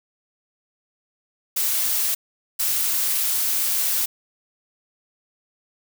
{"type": "noise bursts at uneven times", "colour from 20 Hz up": "blue", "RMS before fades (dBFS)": -22, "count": 2, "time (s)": [[1.56, 2.15], [2.59, 4.06]], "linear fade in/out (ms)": 10, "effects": []}